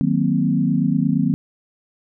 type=chord; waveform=sine; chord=C half-diminished seventh; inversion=first; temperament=equal; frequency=155.56 / 185 / 233.1 / 261.6 Hz; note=Eb3 / Gb3 / Bb3 / C4; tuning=0 / 0 / 0 / 0 cents; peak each=-21 dBFS; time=0.01-1.34 s; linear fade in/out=0 ms; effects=none